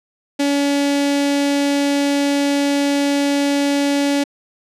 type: tone with notch filter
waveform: sawtooth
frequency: 283.5 Hz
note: C#4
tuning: 39 cents sharp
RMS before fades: -17 dBFS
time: 0.39-4.24 s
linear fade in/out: 10 ms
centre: 1200 Hz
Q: 1.5
effects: low-pass 9000 Hz 12 dB/octave